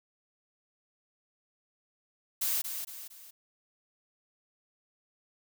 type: noise with echo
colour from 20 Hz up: blue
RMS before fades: -30 dBFS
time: 2.41-2.62 s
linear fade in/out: 10 ms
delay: 230 ms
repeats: 3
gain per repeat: -7 dB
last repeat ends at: 3.31 s
effects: none